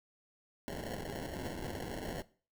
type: noise with sample-and-hold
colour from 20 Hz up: violet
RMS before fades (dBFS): -41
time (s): 0.68-2.22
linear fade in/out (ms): 0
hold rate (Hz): 1225
effects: noise-tail reverb RT60 0.4 s tail -19 dB re dry